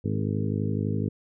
harmonic tone with a mistuned harmonic, 51.91 Hz, G#1, in tune, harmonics 2 / 3 / 4 / 5 / 6 / 7 / 8 / 9, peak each -28 / -31 / -31 / -33 / -37 / -42 / -37 / -40 dBFS, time 0.04-1.09 s, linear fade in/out 10 ms, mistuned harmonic 8, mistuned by +16 cents, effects none

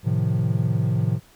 triangle chord, F dominant seventh, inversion first, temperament equal, 110 / 130.81 / 155.56 / 174.61 Hz, A2 / C3 / Eb3 / F3, 0 / 0 / 0 / 0 cents, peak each -21 / -22 / -24 / -25 dBFS, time 0.03-1.2 s, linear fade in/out 50 ms, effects pink hiss -54 dBFS RMS until 1.35 s

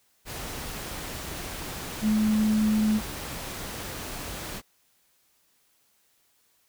sine tone in noise, 214.8 Hz, A3, 41 cents flat, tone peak -20 dBFS, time 2.01-3.01 s, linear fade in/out 50 ms, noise pink, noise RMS -36 dBFS, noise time 0.25-4.62 s, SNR +13 dB, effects white hiss -67 dBFS RMS until 6.68 s

